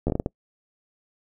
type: slowing click train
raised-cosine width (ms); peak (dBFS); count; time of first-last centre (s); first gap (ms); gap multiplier
2; -11; 7; 0.07-0.261; 12; 1.39
effects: noise-tail reverb RT60 0.1 s tail -26 dB re dry